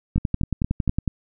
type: two click trains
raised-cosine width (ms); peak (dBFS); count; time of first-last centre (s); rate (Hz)
5; -9 / -10; 11 / 4; 0.16-1.077 / 0.18-0.878; 10.9 / 4.3
effects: none